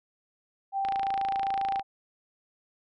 sine tone, 784 Hz, G5, in tune, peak -26 dBFS, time 0.72-1.83 s, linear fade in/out 50 ms
click train, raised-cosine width 0.3 ms, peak -20 dBFS, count 27, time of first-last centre 0.85-1.795 s, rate 27.5 Hz
effects none

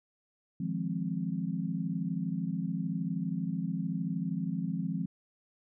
sine chord, F minor seventh, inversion third, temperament equal, 155.56 / 174.61 / 207.7 / 261.6 Hz, Eb3 / F3 / Ab3 / C4, 0 / 0 / 0 / 0 cents, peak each -38 / -33 / -37 / -38 dBFS, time 0.6-5.06 s, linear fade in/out 5 ms, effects none

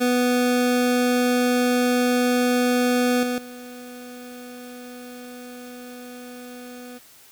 25% pulse tone with level steps, 247.2 Hz, B3, 2 cents sharp, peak -14 / -19 / -33 dBFS, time 0-6.99 s, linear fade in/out 20 ms, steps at 3.23 / 3.38 s, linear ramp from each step 2 ms, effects white hiss -50 dBFS RMS until 7.31 s

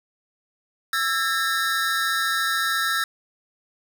square tone cluster, 1333 / 1634 / 1808 / 3741 Hz, E6 / G#6 / A6 / A#7, +19 / -29 / +47 / +5 cents, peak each -26 / -27 / -28 / -31 dBFS, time 0.93-3.04 s, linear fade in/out 2 ms, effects none

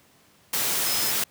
sine tone in noise, 5140 Hz, E8, 45 cents flat, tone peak -30 dBFS, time 0.86-1.11 s, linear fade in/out 5 ms, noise white, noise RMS -25 dBFS, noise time 0.53-1.24 s, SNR -8 dB, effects pink hiss -58 dBFS RMS until 1.3 s + high-pass 100 Hz 12 dB/octave

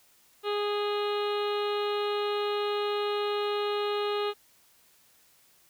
harmonic tone, 413.2 Hz, G#4, 9 cents flat, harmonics 1 / 2 / 3 / 4 / 5 / 6 / 7 / 8 / 9 / 10, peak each -28 / -37 / -35 / -45 / -47 / -44 / -41 / -45 / -43 / -46 dBFS, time 0.43-4.34 s, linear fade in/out 50 ms, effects white hiss -62 dBFS RMS until 5.69 s

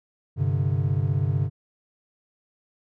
triangle chord, G suspended fourth, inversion none, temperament equal, 98 / 130.81 / 146.83 Hz, G2 / C3 / D3, 0 / 0 / 0 cents, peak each -23 / -23 / -24 dBFS, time 0.36-1.5 s, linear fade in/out 50 ms, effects none

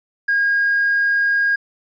triangle tone, 1629 Hz, G#6, 34 cents flat, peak -11 dBFS, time 0.28-1.56 s, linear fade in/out 10 ms, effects tanh soft clip ceiling -11 dBFS + resampled to 16000 Hz

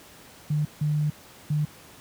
sine tone bursts at uneven times, 150 Hz, D3, 37 cents sharp, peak -21 dBFS, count 3, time 0.5-0.65 / 0.81-1.1 / 1.5-1.65 s, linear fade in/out 5 ms, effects pink hiss -49 dBFS RMS until 2 s + high-pass 80 Hz 12 dB/octave

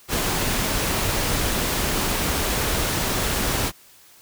pink noise, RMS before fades -23 dBFS, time 0.08-3.72 s, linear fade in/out 50 ms, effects white hiss -51 dBFS RMS until 4.21 s

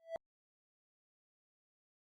triangle tone with exponential growth, 659.3 Hz, E5, in tune, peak -31 dBFS, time 0-0.16 s, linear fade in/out 0 ms, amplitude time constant 33 ms, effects Opus 48 kbps

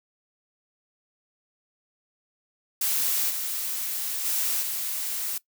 blue noise with level steps, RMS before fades -25 / -30 / -26 / -30 dBFS, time 2.81-5.38 s, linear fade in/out 5 ms, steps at 3.29 / 4.24 / 4.61 s, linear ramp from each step 20 ms, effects noise-tail reverb RT60 0.1 s tail -19 dB re dry

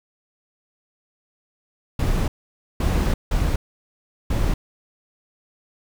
brown noise bursts at uneven times, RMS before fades -20 dBFS, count 4, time 1.99-2.28 / 2.8-3.14 / 3.31-3.56 / 4.3-4.54 s, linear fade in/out 5 ms, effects none

